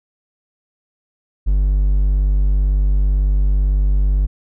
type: tone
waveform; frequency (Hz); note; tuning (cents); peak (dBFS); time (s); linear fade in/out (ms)
triangle; 49; G1; 0; -10; 1.46-4.27; 20
effects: none